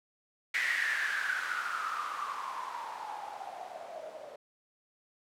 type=noise with low-pass filter sweep; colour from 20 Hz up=violet; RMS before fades=-36 dBFS; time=0.54-4.36 s; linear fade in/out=5 ms; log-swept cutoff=2000 to 570 Hz; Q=9.7; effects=none